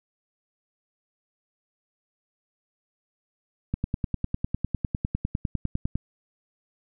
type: click train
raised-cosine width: 5 ms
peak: -13 dBFS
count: 23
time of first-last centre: 3.74-5.956 s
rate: 9.93 Hz
effects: none